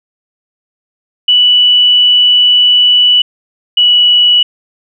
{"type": "tone pair in turn", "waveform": "sine", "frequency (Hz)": [2960, 2941], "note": ["F#7", "F#7"], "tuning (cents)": [0, -11], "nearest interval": "unison", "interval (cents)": 11, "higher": "first", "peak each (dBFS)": -4, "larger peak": "neither", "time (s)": [[1.28, 3.22], [3.77, 4.43]], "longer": "first", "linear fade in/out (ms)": 5, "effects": []}